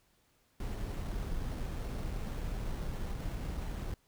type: noise with sample-and-hold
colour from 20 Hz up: brown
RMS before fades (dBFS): -37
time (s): 0.6-3.94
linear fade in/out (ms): 2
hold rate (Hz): 4900
effects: pink hiss -71 dBFS RMS until 4.07 s